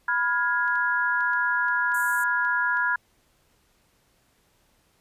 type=chord; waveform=sine; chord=F diminished; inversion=second; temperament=equal with one note detuned; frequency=987.8 / 1416.4 / 1661.2 Hz; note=Cb6 / F6 / Ab6; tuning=0 / +24 / 0 cents; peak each=-27 / -25 / -25 dBFS; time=0.08-2.96 s; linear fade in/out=5 ms
type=clicks; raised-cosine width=0.2 ms; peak=-32 dBFS; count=8; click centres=0.679 / 0.756 / 1.207 / 1.334 / 1.684 / 1.919 / 2.45 / 2.771 s
type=high-pass noise; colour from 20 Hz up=pink; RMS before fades=-38 dBFS; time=1.94-2.24 s; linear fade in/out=5 ms; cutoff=6800 Hz; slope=96 dB/octave
effects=pink hiss -65 dBFS RMS until 5 s + resampled to 32000 Hz